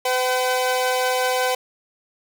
sawtooth tone pair together, 507 / 763.2 Hz, B4 / G5, +45 / -47 cents, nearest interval perfect fifth, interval 708 cents, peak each -17 / -19 dBFS, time 0.05-1.55 s, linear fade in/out 5 ms, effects none

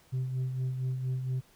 sine tone with tremolo, 129.1 Hz, C3, 23 cents flat, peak -25 dBFS, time 0.12-1.41 s, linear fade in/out 20 ms, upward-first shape sine, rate 4.3 Hz, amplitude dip 55%, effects tanh soft clip ceiling -27 dBFS + pink hiss -62 dBFS RMS until 1.55 s

